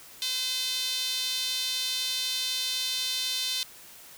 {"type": "tone with high-pass filter", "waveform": "sawtooth", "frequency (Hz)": 512, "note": "C5", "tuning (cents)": -38, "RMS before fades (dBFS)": -30, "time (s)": [0.22, 3.63], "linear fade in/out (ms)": 0, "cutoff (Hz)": 3700, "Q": 3.3, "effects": ["white hiss -49 dBFS RMS until 4.17 s"]}